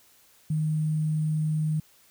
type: tone with sample-and-hold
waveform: sine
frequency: 155.1 Hz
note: D#3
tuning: 5 cents flat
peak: -23 dBFS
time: 0.5-1.8 s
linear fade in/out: 5 ms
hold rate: 8820 Hz
effects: white hiss -59 dBFS RMS until 2.1 s